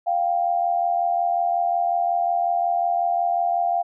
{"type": "tone pair together", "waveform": "sine", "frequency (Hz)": [698.5, 784], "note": ["F5", "G5"], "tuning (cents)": [0, 0], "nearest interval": "major second", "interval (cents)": 200, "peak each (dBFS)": [-20, -24], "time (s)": [0.06, 3.83], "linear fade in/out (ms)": 20, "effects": []}